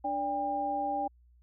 sine tone cluster, 293.2 / 580 / 801 Hz, D4 / D5 / G5, -3 / -22 / +37 cents, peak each -38 / -37 / -30 dBFS, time 0.04-1.08 s, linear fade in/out 10 ms, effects added 60 Hz sine -58 dBFS peak until 1.42 s

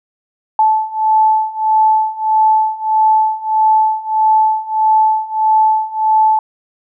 sine beating tone pair, 870 / 871.6 Hz, A5 / A5, -20 / -17 cents, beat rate 1.6 Hz, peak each -14 / -12 dBFS, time 0.59-6.39 s, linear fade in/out 2 ms, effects none

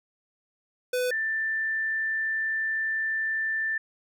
square / sine tone pair in turn, 499.7 / 1774.1 Hz, B4 / A6, +20 / +14 cents, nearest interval octave + minor seventh, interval 2194 cents, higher second, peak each -25 dBFS, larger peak neither, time 0.93-1.11 / 1.11-3.78 s, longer second, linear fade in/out 5 ms, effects none

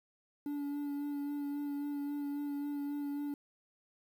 triangle tone with vibrato, 287.4 Hz, D4, 37 cents flat, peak -33 dBFS, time 0.46-3.34 s, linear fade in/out 2 ms, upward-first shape sine, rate 3.7 Hz, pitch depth 18 cents each way, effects 10-bit

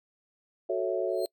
sine chord, F# minor seventh, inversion none, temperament equal, 370 / 440 / 554.4 / 659.3 Hz, F#4 / A4 / C#5 / E5, 0 / 0 / 0 / 0 cents, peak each -31 / -33 / -32 / -32 dBFS, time 0.69-1.26 s, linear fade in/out 10 ms
sawtooth tone with exponential growth, 4186 Hz, C8, in tune, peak -34 dBFS, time 1.08-1.26 s, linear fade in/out 0 ms, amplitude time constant 38 ms
effects noise-tail reverb RT60 0.1 s tail -26 dB re dry

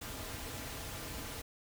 pink noise with comb filter, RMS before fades -43 dBFS, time 0.01-1.42 s, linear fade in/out 10 ms, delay 5.4 ms, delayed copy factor -0.5, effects none

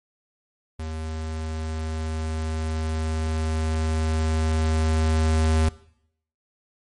square tone with level ramp, 79.2 Hz, D#2, 31 cents sharp, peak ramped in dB -30 to -18 dBFS, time 0.79-5.69 s, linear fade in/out 5 ms, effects noise-tail reverb RT60 0.7 s tail -19 dB re dry + MP3 48 kbps

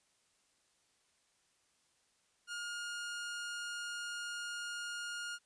sawtooth tone, 1422 Hz, F6, 31 cents sharp, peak -36 dBFS, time 2.47-5.39 s, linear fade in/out 50 ms, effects white hiss -74 dBFS RMS until 5.45 s + resampled to 22050 Hz

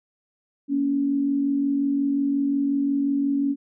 sine tone pair together, 235.3 / 280.9 Hz, A#3 / C#4, +16 / +23 cents, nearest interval minor third, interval 307 cents, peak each -29 / -20 dBFS, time 0.68-3.56 s, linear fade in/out 50 ms, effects none

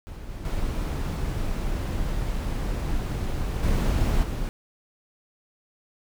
brown noise with level steps, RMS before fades -37 / -35 / -27 / -22 / -28 dBFS, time 0.07-4.49 s, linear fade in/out 0 ms, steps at 0.29 / 0.45 / 3.63 / 4.23 s, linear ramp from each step 2 ms, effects none

